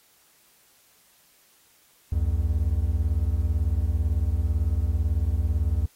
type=beating tone pair; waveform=triangle; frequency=67.3 / 85.3 Hz; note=C2 / F2; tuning=+49 / -40 cents; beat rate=18 Hz; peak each=-22 / -22 dBFS; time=2.12-5.86 s; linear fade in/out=5 ms; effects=white hiss -60 dBFS RMS until 5.95 s + AAC 48 kbps